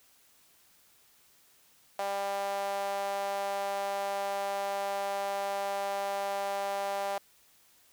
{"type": "tone with high-pass filter", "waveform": "sawtooth", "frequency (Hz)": 198.6, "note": "G3", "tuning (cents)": 23, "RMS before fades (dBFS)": -33, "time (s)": [1.99, 7.18], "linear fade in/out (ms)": 2, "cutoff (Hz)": 690, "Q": 8.6, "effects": ["white hiss -63 dBFS RMS until 7.92 s"]}